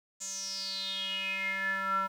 square tone with band-pass filter sweep, 193.3 Hz, G3, 24 cents flat, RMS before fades -34 dBFS, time 0.2-2.08 s, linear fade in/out 20 ms, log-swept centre 7100 to 1200 Hz, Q 8.9, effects 10-bit

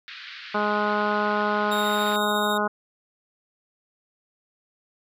pink band-pass noise, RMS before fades -40 dBFS, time 0.08-2.16 s, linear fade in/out 0 ms, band 1400 to 4500 Hz, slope 48 dB/octave
harmonic tone, 208.8 Hz, G#3, 10 cents sharp, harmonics 1 / 2 / 3 / 4 / 5 / 6 / 7, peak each -29 / -29 / -29 / -29 / -29 / -29 / -29 dBFS, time 0.54-2.68 s, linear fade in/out 10 ms
40% pulse tone with tremolo, 3718 Hz, A#7, 5 cents flat, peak -27 dBFS, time 1.71-2.58 s, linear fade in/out 10 ms, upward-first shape sine, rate 14 Hz, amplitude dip 30%
effects none

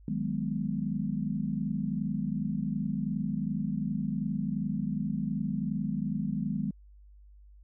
sine chord, G# minor seventh, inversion second, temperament equal, 155.56 / 185 / 207.7 / 246.9 Hz, D#3 / F#3 / G#3 / B3, 0 / 0 / 0 / 0 cents, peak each -35 / -35 / -32 / -36 dBFS, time 0.08-6.71 s, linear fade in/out 2 ms, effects added 50 Hz sine -51 dBFS peak until 7.63 s

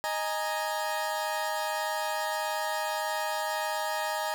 30% pulse chord, D# suspended fourth, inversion none, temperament equal, 622.3 / 830.6 / 932.3 Hz, D#5 / G#5 / A#5, 0 / 0 / 0 cents, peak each -31 dBFS, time 0.04-4.34 s, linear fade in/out 0 ms, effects none

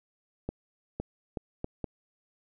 accelerating click train, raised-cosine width 2 ms, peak -19 dBFS, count 5, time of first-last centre 0.49-1.842 s, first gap 510 ms, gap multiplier 0.73, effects none

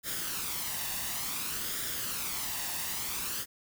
white noise with flanger, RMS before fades -35 dBFS, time 0.03-3.46 s, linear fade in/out 50 ms, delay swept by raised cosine 0.57 to 1.1 ms, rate 0.56 Hz, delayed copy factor +0.5, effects none

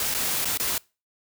white noise with dropouts, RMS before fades -26 dBFS, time 0-0.78 s, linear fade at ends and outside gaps 2 ms, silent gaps 0.142-0.147 / 0.447-0.454 / 0.574-0.598 s, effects noise-tail reverb RT60 0.3 s tail -24 dB re dry

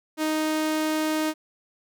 sawtooth tone, 311.1 Hz, D#4, in tune, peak -19 dBFS, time 0.17-1.34 s, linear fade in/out 50 ms, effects none

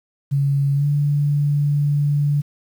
sine tone with pitch glide, 140 to 145.19 Hz, C#3 to D3, +18 to -19 cents, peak -15 dBFS, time 0.31-2.42 s, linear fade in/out 20 ms, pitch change +63 cents, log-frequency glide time 0.75-0.86 s, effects 8-bit

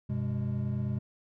triangle tone cluster, 96.3 / 125.7 / 204.1 Hz, G2 / B2 / G#3, -30 / +31 / -30 cents, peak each -34 / -29 / -33 dBFS, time 0.09-0.99 s, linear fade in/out 10 ms, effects none

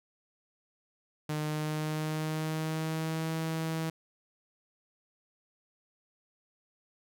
sawtooth tone with pitch glide, 152.2 to 161.16 Hz, D#3 to E3, -38 to -39 cents, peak -27 dBFS, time 1.29-3.9 s, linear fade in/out 5 ms, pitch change +99 cents, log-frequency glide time 1.39-3.33 s, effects none

